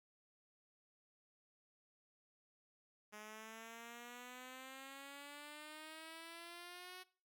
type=exponential sweep; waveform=5% pulse; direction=up; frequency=209.9 to 370.6 Hz; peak=-40 dBFS; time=3.12-7.04 s; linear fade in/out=20 ms; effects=noise-tail reverb RT60 0.4 s tail -20 dB re dry